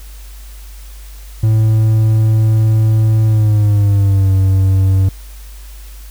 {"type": "tone with pitch glide", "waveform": "triangle", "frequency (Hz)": [109.8, 95.59], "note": ["A2", "G2"], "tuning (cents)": [-3, -43], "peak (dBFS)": -6, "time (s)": [1.43, 5.09], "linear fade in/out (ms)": 5, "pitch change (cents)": -240, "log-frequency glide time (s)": [3.26, 4.32], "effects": ["added 50 Hz sine -30 dBFS peak until 6.1 s", "white hiss -42 dBFS RMS until 6.1 s"]}